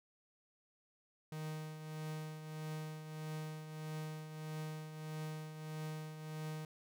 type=tone with tremolo; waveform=45% pulse; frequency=155.4 Hz; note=D#3; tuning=2 cents flat; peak=-40 dBFS; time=1.32-6.65 s; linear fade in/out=2 ms; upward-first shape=triangle; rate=1.6 Hz; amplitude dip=60%; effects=none